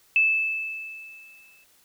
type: tone with exponential decay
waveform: sine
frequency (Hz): 2625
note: E7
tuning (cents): -8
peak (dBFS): -15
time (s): 0.16-1.64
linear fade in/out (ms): 1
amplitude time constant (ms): 320
effects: white hiss -60 dBFS RMS until 1.84 s